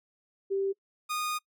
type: tone pair in turn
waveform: sine / sawtooth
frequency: 391.1 / 1231 Hz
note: G4 / D#6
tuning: -4 / -19 cents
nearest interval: octave + minor sixth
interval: 1985 cents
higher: second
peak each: -26 dBFS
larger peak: neither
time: 0.5-0.73 / 1.09-1.39 s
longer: second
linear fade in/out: 20 ms
effects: noise-tail reverb RT60 0.1 s tail -24 dB re dry